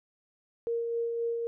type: tone with tremolo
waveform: sine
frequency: 465.7 Hz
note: A#4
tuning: 2 cents flat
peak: -27 dBFS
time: 0.67-1.47 s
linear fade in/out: 0 ms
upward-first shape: sine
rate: 3.8 Hz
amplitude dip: 30%
effects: none